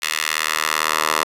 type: tone with high-pass filter sweep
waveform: 10% pulse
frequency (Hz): 77.78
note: D#2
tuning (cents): 0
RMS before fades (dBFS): -21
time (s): 0.02-1.24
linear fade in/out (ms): 5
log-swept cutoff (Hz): 2200 to 910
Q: 1.2
effects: resampled to 32000 Hz